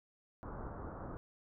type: low-pass noise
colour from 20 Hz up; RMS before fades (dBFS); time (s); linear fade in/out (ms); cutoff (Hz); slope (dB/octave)
pink; -45; 0.43-1.17; 0; 1400; 48
effects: none